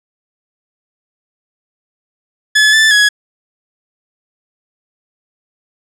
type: tone with pitch steps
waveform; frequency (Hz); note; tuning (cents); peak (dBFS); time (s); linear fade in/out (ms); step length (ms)
sawtooth; 1716 / 1758 / 1676; A6 / A6 / G#6; -44 / -2 / +15; -3; 2.55-3.09; 10; 180
effects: low-pass 8000 Hz 12 dB/octave